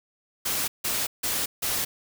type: noise bursts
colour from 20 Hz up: white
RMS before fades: -27 dBFS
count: 4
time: 0.45-1.85 s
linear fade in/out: 10 ms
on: 230 ms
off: 160 ms
effects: none